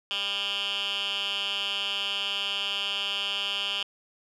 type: tone with band-pass filter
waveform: 10% pulse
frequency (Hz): 199.7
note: G3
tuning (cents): +32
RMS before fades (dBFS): -30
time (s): 0.11-3.83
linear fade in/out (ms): 0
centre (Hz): 3100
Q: 5
effects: none